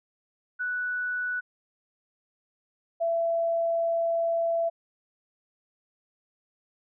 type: tone pair in turn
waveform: sine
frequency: 1480 / 669.4 Hz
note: F#6 / E5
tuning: 0 / +26 cents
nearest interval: octave + major second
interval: 1374 cents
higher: first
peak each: -27 / -23 dBFS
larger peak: second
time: 0.59-1.41 / 3-4.7 s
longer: second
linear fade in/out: 20 ms
effects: none